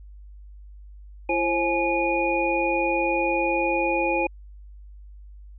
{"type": "tone cluster", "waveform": "sine", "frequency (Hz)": [338.9, 532, 843, 2449], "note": ["E4", "C5", "G#5", "D#7"], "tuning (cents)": [48, 29, 26, -28], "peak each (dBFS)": -26, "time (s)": [1.29, 4.27], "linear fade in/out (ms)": 5, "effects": ["added 50 Hz sine -41 dBFS peak until 5.58 s"]}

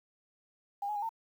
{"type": "tone with pitch steps", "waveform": "sine", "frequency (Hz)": [806, 840, 817, 904], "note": ["G5", "G#5", "G#5", "A5"], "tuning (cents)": [48, 19, -29, 47], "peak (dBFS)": -32, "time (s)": [0.82, 1.092], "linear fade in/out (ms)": 5, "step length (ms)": 68, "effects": ["10-bit"]}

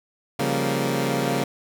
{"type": "chord", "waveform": "15% pulse", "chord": "G half-diminished seventh", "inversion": "second", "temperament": "equal", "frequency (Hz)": [138.59, 174.61, 196, 233.1], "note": ["Db3", "F3", "G3", "Bb3"], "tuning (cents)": [0, 0, 0, 0], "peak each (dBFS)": [-19, -23, -23, -20], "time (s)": [0.39, 1.44], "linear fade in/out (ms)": 5, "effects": []}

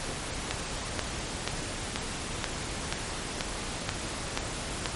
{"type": "click train", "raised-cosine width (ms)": 0.2, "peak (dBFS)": -10, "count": 10, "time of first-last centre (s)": [0.51, 4.858], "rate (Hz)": 2.07, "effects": ["pink hiss -35 dBFS RMS until 4.95 s", "MP3 48 kbps"]}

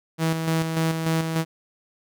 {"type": "tone with tremolo", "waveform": "sawtooth", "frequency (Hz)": 162.1, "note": "E3", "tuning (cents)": -29, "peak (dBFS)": -16, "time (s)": [0.18, 1.45], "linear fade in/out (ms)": 50, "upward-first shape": "square", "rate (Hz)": 3.4, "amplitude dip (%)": 45, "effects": []}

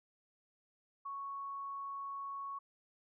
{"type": "tone", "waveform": "sine", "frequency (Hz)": 1108.7, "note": "C#6", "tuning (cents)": 0, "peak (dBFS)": -40, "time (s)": [1.05, 2.59], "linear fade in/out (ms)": 10, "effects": []}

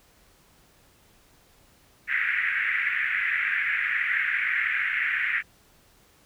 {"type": "band-pass noise", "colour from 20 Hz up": "white", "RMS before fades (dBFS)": -26, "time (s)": [2.07, 5.43], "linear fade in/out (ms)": 50, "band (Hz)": [1600, 2200], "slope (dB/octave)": 48, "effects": ["pink hiss -59 dBFS RMS until 6.25 s"]}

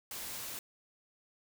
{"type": "noise", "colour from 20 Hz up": "white", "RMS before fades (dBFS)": -42, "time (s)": [0.11, 0.59], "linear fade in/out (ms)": 2, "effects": []}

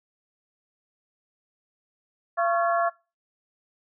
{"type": "harmonic tone with a mistuned harmonic", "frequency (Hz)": 341.6, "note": "F4", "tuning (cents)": -38, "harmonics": [2, 3, 4, 5], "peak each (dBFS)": [-23, -27, -29, -31], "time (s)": [2.37, 2.9], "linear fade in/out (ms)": 20, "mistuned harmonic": 3, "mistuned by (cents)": 130, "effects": ["noise-tail reverb RT60 0.3 s tail -23 dB re dry"]}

